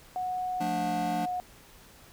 sine tone with pitch glide, 734 to 725.2 Hz, F#5 to F#5, -14 to -35 cents, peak -29 dBFS, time 0.16-1.4 s, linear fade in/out 0 ms, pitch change -21 cents, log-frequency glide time 0.66-0.83 s
square chord, D minor, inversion first, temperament just, 176.2 / 220.2 / 293.7 Hz, F3 / A3 / D4, +16 / +2 / 0 cents, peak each -36 / -37 / -36 dBFS, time 0.6-1.26 s, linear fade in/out 10 ms
effects pink hiss -54 dBFS RMS until 2.12 s

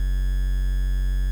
triangle tone with quantisation, 46.25 Hz, F#1, in tune, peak -17 dBFS, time 0-1.31 s, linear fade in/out 0 ms, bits 7, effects none

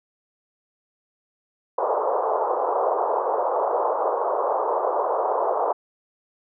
pink band-pass noise, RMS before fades -23 dBFS, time 1.78-5.73 s, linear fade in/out 5 ms, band 430 to 1100 Hz, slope 48 dB/octave, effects none

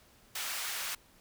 pink high-pass noise, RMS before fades -37 dBFS, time 0.35-0.95 s, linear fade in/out 5 ms, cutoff 1400 Hz, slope 12 dB/octave, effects pink hiss -62 dBFS RMS until 1.2 s

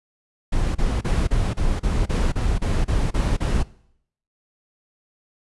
brown noise bursts, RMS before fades -20 dBFS, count 12, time 0.52-3.632 s, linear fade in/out 10 ms, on 230 ms, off 32 ms, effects noise-tail reverb RT60 0.7 s tail -21 dB re dry + resampled to 24000 Hz

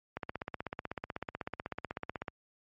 click train, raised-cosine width 0.5 ms, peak -21 dBFS, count 35, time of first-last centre 0.17-2.282 s, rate 16.1 Hz, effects high-pass 60 Hz 12 dB/octave + MP3 32 kbps

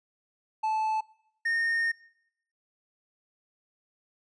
triangle tone pair in turn, 872 / 1837.1 Hz, A5 / A#6, -16 / -26 cents, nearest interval octave + minor second, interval 1290 cents, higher second, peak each -23 dBFS, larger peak neither, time 0.63-1.01 / 1.45-1.92 s, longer second, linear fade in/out 10 ms, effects noise-tail reverb RT60 0.8 s tail -23 dB re dry + resampled to 22050 Hz

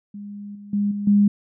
sine tone with level steps, 204 Hz, G#3, 31 cents flat, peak -32 / -37 / -18 / -24 / -12 dBFS, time 0.14-1.28 s, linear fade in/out 5 ms, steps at 0.55 / 0.73 / 0.91 / 1.07 s, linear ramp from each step 5 ms, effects none

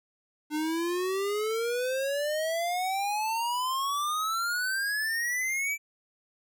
square exponential sweep, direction up, 298.6 to 2334 Hz, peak -28 dBFS, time 0.5-5.78 s, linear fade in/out 50 ms, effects none

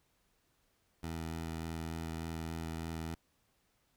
15% pulse tone with vibrato, 81.6 Hz, E2, 17 cents flat, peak -32 dBFS, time 1.03-3.15 s, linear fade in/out 5 ms, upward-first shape square, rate 3.4 Hz, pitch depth 10 cents each way, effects pink hiss -75 dBFS RMS until 3.96 s

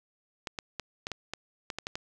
clicks, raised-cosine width 0.2 ms, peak -17 dBFS, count 10, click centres 0.472 / 0.588 / 0.797 / 1.069 / 1.117 / 1.336 / 1.702 / 1.786 / 1.869 / 1.955 s, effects none

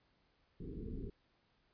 pink low-pass noise, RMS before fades -44 dBFS, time 0.6-1.1 s, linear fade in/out 5 ms, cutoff 450 Hz, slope 96 dB/octave, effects pink hiss -75 dBFS RMS until 1.73 s + resampled to 11025 Hz

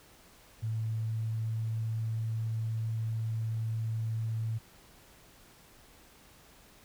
sine tone with pitch glide, 111.1 to 111.94 Hz, A2 to A2, +17 to +30 cents, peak -30 dBFS, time 0.62-4.59 s, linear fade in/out 20 ms, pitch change +13 cents, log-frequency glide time 0.79-1.95 s, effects pink hiss -58 dBFS RMS until 6.84 s

